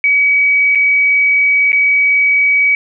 sine tone with dropouts, 2271 Hz, C#7, 41 cents sharp, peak -8 dBFS, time 0.04-2.75 s, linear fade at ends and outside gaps 1 ms, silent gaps 0.75-0.755 / 1.719-1.729 s, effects none

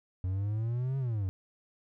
triangle exponential two-way sweep, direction up then down, 90.4 to 137.3 to 90.4 Hz, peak -27 dBFS, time 0.24-1.29 s, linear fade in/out 0 ms, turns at 0.98 s, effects none

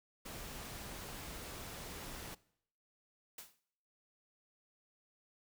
pink noise, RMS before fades -47 dBFS, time 0.25-2.35 s, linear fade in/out 10 ms
white noise with exponential decay, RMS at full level -45 dBFS, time 3.38-3.6 s, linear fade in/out 5 ms, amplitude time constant 46 ms
effects noise-tail reverb RT60 0.7 s tail -21 dB re dry

